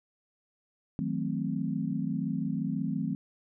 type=chord; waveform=sine; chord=D# diminished seventh; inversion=none; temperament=equal with one note detuned; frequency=159.2 / 185 / 220 / 261.6 Hz; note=D#3 / F#3 / A3 / C4; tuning=+40 / 0 / 0 / 0 cents; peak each=-34 dBFS; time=0.99-3.15 s; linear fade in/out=0 ms; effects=none